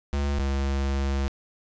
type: tone pair in turn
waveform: square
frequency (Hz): 70.8 / 68.55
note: C#2 / C#2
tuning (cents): +37 / -19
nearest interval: minor second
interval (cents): 56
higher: first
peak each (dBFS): -24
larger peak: neither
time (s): 0.13-0.39 / 0.39-1.28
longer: second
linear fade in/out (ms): 0
effects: resampled to 16000 Hz + 10-bit